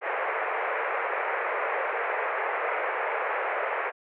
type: band-pass noise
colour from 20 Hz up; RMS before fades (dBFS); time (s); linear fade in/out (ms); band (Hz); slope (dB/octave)
pink; -29; 0.01-3.92; 50; 440 to 2300; 48
effects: none